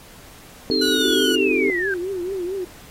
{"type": "chord", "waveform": "sine", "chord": "A half-diminished seventh", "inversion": "first", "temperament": "equal", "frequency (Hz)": [261.6, 311.1, 392, 440], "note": ["C4", "Eb4", "G4", "A4"], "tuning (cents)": [0, 0, 0, 0], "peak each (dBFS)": -24, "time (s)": [0.7, 1.7], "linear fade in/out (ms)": 0}
{"type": "linear sweep", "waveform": "sine", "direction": "down", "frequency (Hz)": [4324, 1531], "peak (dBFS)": -21, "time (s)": [0.71, 1.94], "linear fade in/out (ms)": 2}
{"type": "tone", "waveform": "sawtooth", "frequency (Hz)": 1461, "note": "F#6", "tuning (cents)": -22, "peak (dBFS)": -20, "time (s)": [0.81, 1.36], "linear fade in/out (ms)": 10}
{"type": "tone with vibrato", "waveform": "sine", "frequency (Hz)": 370, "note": "F#4", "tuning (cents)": 0, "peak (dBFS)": -23, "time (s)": [0.94, 2.65], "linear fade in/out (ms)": 10, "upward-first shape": "triangle", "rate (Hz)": 4.5, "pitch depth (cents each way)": 140}
{"effects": ["pink hiss -45 dBFS RMS until 2.9 s", "AAC 48 kbps"]}